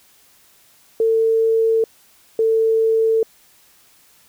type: tone pair in turn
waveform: sine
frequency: 449.2 / 446.9 Hz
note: A4 / A4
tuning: +36 / +27 cents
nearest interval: unison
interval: 9 cents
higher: first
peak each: -13 / -13 dBFS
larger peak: neither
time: 1-1.84 / 2.39-3.23 s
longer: neither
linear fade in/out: 2 ms
effects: white hiss -53 dBFS RMS until 4.28 s